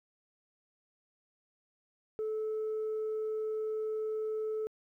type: tone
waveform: sine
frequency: 434.5 Hz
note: A4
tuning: 22 cents flat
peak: -30 dBFS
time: 2.19-4.67 s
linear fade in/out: 0 ms
effects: tanh soft clip ceiling -30 dBFS + 12-bit